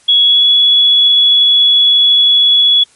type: tone with pitch glide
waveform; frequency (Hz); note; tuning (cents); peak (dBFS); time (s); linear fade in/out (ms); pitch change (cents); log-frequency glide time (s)
sine; 3353 to 3384; G#7 to G#7; +16 to +32; -5; 0.08-2.84; 10; +16; 0.24-0.45
effects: white hiss -48 dBFS RMS until 2.95 s + MP3 48 kbps